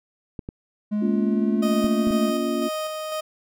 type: clicks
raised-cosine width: 3 ms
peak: -19 dBFS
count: 5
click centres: 0.392 / 0.489 / 1.844 / 2.072 / 2.108 s
type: tone with pitch glide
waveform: triangle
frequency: 210 to 220.4 Hz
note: G#3 to A3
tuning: +19 to +3 cents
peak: -19 dBFS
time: 0.91-2.31 s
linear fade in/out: 20 ms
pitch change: +84 cents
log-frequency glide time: 1.06-2 s
type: chord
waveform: sine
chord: Bb minor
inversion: none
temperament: just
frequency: 233.1 / 279.7 / 349.6 Hz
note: Bb3 / Db4 / F4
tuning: 0 / +16 / +2 cents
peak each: -26 / -27 / -27 dBFS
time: 1.01-2.69 s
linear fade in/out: 20 ms
type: tone with tremolo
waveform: 30% pulse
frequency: 622.3 Hz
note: D#5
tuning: in tune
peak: -23 dBFS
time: 1.62-3.21 s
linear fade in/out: 10 ms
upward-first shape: square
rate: 2 Hz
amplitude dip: 30%
effects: none